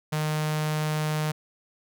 sawtooth tone with notch filter, 153.5 Hz, D#3, 23 cents flat, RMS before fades -27 dBFS, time 0.12-1.32 s, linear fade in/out 10 ms, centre 330 Hz, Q 1.7, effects none

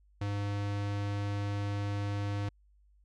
square tone, 101.6 Hz, G#2, 38 cents flat, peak -32 dBFS, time 0.21-2.49 s, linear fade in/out 5 ms, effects added 50 Hz sine -61 dBFS peak until 3.04 s + low-pass 5000 Hz 12 dB/octave

